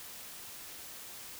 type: silence
effects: white hiss -47 dBFS RMS until 1.39 s